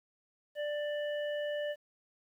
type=harmonic tone; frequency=590 Hz; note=D5; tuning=8 cents sharp; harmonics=1 / 3 / 5; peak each=-33 / -43 / -47 dBFS; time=0.55-1.76 s; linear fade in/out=50 ms; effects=11-bit